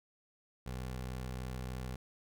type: tone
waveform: 20% pulse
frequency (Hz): 63.3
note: B1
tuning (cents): +43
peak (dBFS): -34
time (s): 0.66-1.96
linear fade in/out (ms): 5
effects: none